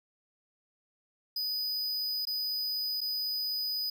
square tone with dropouts, 4978 Hz, D#8, in tune, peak -31 dBFS, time 1.36-3.9 s, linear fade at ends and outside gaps 5 ms, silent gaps 2.253-2.27 / 3.007-3.013 s, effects none

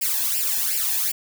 blue noise with flanger, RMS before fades -23 dBFS, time 0.01-1.12 s, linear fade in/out 10 ms, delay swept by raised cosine 0.39 to 1.19 ms, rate 2.7 Hz, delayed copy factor +0.9, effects none

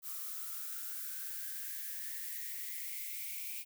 violet noise with high-pass filter sweep, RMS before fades -42 dBFS, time 0.02-3.65 s, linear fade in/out 50 ms, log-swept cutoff 1200 to 2400 Hz, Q 9.6, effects none

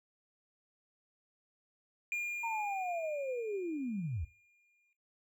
triangle tone with exponential decay, 2413 Hz, D7, 46 cents sharp, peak -30 dBFS, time 2.12-4.93 s, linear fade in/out 1 ms, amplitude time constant 610 ms
sine linear sweep, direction down, 931 to 65.41 Hz, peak -34 dBFS, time 2.43-4.25 s, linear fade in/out 10 ms
effects noise-tail reverb RT60 0.3 s tail -17 dB re dry

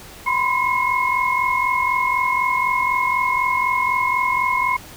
sine tone cluster, 993 / 1037 / 2168 Hz, B5 / C6 / C#7, +9 / -16 / -39 cents, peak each -21 dBFS, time 0.26-4.77 s, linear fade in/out 10 ms, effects pink hiss -40 dBFS RMS until 4.96 s

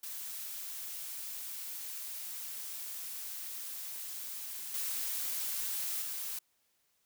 blue noise with level steps, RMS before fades -42 / -36 / -39 dBFS, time 0.03-6.39 s, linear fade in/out 5 ms, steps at 4.74 / 6.02 s, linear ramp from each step 2 ms, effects white hiss -75 dBFS RMS until 7.05 s

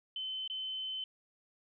sine tone with dropouts, 3060 Hz, G7, 42 cents flat, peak -36 dBFS, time 0.16-1.04 s, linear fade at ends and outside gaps 2 ms, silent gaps 0.477-0.499 s, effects none

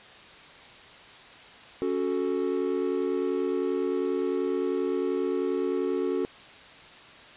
triangle chord, F# minor, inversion second, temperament equal, 277.2 / 370 / 440 Hz, C#4 / F#4 / A4, 0 / 0 / 0 cents, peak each -29 / -26 / -28 dBFS, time 1.82-6.25 s, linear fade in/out 0 ms, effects white hiss -48 dBFS RMS until 7.36 s + resampled to 8000 Hz

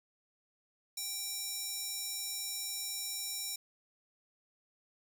square tone with high-pass filter, 782 Hz, G5, 4 cents flat, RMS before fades -39 dBFS, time 0.97-3.56 s, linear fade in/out 5 ms, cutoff 5900 Hz, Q 1.2, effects 11-bit

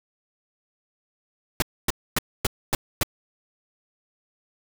pink noise bursts, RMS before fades -21 dBFS, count 6, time 1.6-3.032 s, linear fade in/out 2 ms, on 22 ms, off 260 ms, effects none

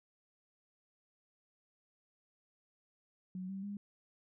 sine tone with pitch steps, 185 / 193.64 / 202.7 Hz, F#3 / G3 / G#3, 0 / -21 / -42 cents, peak -39 dBFS, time 3.35-3.77 s, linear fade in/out 2 ms, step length 140 ms, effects none

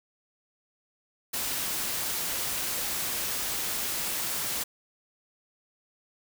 white noise, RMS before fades -31 dBFS, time 1.33-4.64 s, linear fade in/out 10 ms, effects none

